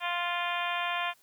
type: harmonic tone with a mistuned harmonic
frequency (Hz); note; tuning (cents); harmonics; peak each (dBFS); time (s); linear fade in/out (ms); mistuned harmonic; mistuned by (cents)
349.2; F4; 0; 2 / 3 / 4 / 5 / 6 / 7 / 8 / 9 / 10; -35 / -34 / -39 / -37 / -42 / -36 / -42 / -40 / -44; 0-1.14; 50; 10; +22
effects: white hiss -64 dBFS RMS until 1.22 s